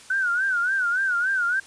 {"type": "tone with vibrato", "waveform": "sine", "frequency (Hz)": 1488, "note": "F#6", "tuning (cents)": 9, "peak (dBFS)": -20, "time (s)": [0.1, 1.6], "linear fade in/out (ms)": 5, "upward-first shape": "sine", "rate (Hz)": 3.5, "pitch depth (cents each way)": 120, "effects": ["white hiss -47 dBFS RMS until 1.66 s", "resampled to 22050 Hz"]}